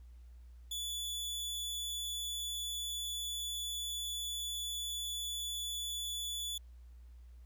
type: tone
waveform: sawtooth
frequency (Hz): 3451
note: A7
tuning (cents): -34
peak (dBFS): -34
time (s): 0.71-6.58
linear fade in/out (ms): 5
effects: added 60 Hz sine -51 dBFS peak until 7.45 s + pink hiss -75 dBFS RMS until 7.45 s